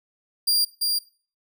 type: tone with echo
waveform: sawtooth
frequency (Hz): 4778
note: D8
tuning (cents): +29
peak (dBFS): -15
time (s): 0.47-0.65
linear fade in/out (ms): 10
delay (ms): 340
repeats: 1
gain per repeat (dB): -3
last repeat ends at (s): 0.99
effects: noise-tail reverb RT60 0.4 s tail -19 dB re dry